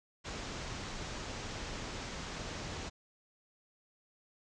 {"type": "low-pass noise", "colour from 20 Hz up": "pink", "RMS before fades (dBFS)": -42, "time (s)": [0.24, 2.9], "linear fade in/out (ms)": 20, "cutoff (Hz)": 7200, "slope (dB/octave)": 48, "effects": []}